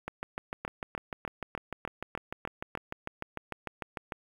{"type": "two click trains", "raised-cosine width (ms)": 0.5, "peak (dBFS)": [-20, -20], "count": [8, 28], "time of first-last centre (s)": [[0.65, 2.752], [0.08, 4.122]], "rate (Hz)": [3.33, 6.68], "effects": ["8-bit"]}